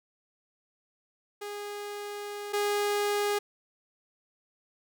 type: tone pair in turn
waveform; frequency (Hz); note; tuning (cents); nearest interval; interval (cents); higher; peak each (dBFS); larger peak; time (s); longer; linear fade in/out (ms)
sawtooth; 411.2 / 411.2; G#4 / G#4; -17 / -17; unison; 0; neither; -32 / -22; second; 1.41-2.53 / 2.53-3.39; first; 10
effects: none